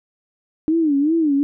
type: tone with vibrato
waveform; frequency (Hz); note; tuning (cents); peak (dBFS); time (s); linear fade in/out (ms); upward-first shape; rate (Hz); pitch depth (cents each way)
sine; 303.8; D#4; -41; -14; 0.68-1.43; 0; sine; 2.6; 160
effects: none